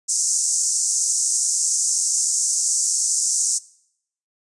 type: band-pass noise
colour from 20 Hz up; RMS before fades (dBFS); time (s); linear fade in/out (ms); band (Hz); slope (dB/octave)
white; -21; 0.08-3.59; 20; 5800 to 8500; 48
effects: noise-tail reverb RT60 0.7 s tail -21 dB re dry + resampled to 24000 Hz